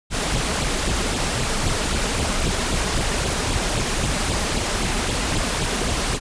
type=noise with flanger; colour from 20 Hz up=pink; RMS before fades=-22 dBFS; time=0.1-6.2 s; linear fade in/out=50 ms; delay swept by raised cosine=0.25 to 4.95 ms; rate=3.8 Hz; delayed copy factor=+0.6; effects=resampled to 22050 Hz